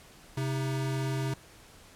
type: tone pair together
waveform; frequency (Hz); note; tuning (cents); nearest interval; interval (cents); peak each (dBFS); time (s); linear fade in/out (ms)
square; 133.02 / 315.6; C3 / D#4; +29 / +25; octave + minor third; 1496; -30 / -39; 0.37-1.34; 5
effects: pink hiss -54 dBFS RMS until 1.95 s + low-pass 12000 Hz 12 dB/octave